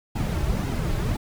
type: noise with flanger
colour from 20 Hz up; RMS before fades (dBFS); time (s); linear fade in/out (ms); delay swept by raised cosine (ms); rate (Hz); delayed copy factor
brown; -25; 0.15-1.17; 10; 1.7 to 4.2; 1.9; -0.65
effects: none